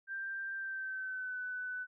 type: tone with pitch glide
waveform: sine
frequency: 1578 to 1498.9 Hz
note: G6 to F#6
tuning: +11 to +22 cents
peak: -37 dBFS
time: 0.07-1.87 s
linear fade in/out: 50 ms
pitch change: -89 cents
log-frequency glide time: 0.55-1.39 s
effects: none